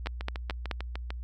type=two click trains; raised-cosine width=0.3 ms; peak=-15 / -20 dBFS; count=4 / 8; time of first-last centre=0.07-0.712 / 0.06-1.105 s; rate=4.67 / 6.7 Hz; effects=added 60 Hz sine -35 dBFS peak until 1.23 s